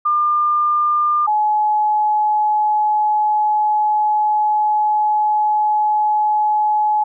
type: tone pair in turn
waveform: sine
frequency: 1200 / 848.5 Hz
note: D6 / G#5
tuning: +37 / +37 cents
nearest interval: tritone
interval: 600 cents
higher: first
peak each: -13 dBFS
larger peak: neither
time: 0.05-1.27 / 1.27-7.04 s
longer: second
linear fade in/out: 10 ms
effects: none